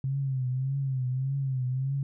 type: tone with vibrato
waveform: sine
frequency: 132.3 Hz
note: C3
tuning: 20 cents sharp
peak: -26 dBFS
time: 0.04-2.03 s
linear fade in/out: 2 ms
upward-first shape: triangle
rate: 1.7 Hz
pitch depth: 94 cents each way
effects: none